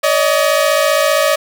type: tone pair together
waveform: sawtooth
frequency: 570 / 625.2 Hz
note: C#5 / D#5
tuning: +48 / +8 cents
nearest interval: major second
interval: 160 cents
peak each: -10 dBFS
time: 0.03-1.36 s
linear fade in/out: 10 ms
effects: none